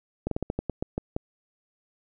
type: slowing click train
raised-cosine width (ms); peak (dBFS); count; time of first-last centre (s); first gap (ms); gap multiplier
2; -14; 10; 0.27-1.164; 43; 1.2
effects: none